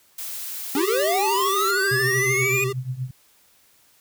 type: noise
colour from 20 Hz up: blue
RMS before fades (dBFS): -32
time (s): 0.18-1.71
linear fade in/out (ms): 5
type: linear sweep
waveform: square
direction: up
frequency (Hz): 261.6 to 2489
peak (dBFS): -21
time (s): 0.75-2.64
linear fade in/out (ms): 2
type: tone with vibrato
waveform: square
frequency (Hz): 392.1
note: G4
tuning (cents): 0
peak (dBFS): -25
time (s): 0.76-2.73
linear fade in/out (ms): 10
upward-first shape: triangle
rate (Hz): 13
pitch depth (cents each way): 60
type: tone with tremolo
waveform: sine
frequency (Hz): 128.4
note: C3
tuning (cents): -32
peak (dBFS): -22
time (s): 1.91-3.11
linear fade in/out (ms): 5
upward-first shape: triangle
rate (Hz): 8.3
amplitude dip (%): 90
effects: white hiss -58 dBFS RMS until 4 s